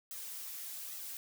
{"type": "noise with flanger", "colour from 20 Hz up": "blue", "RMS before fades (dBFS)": -44, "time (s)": [0.11, 1.17], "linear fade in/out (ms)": 0, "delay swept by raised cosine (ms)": [1.5, 6.9], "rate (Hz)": 1.2, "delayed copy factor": 0.8, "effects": []}